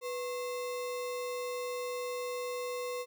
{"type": "tone with sample-and-hold", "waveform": "sine", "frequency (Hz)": 493.9, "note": "B4", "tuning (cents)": 0, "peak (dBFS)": -34, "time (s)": [0.01, 3.06], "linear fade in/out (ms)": 50, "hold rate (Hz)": 1575, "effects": []}